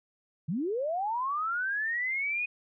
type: linear sweep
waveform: sine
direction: up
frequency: 138.59 to 2501 Hz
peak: -28 dBFS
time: 0.48-2.46 s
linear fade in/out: 10 ms
effects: none